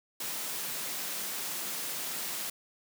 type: high-pass noise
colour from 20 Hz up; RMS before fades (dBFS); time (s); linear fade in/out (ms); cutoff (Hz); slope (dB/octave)
white; -36; 0.2-2.5; 5; 140; 96
effects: none